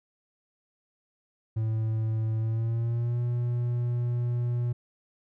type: tone with pitch glide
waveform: triangle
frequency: 110.7 to 120.72 Hz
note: A2 to B2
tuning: +11 to -39 cents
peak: -23 dBFS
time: 1.56-4.73 s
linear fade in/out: 10 ms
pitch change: +150 cents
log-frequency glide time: 2.38-3.2 s
effects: none